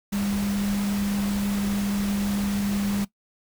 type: tone in noise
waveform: sine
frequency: 201.6 Hz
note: G3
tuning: 49 cents sharp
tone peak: -23 dBFS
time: 0.12-3.05 s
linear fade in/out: 10 ms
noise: pink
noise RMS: -34 dBFS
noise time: 0.12-3.05 s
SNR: +8 dB
effects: noise-tail reverb RT60 0.1 s tail -18 dB re dry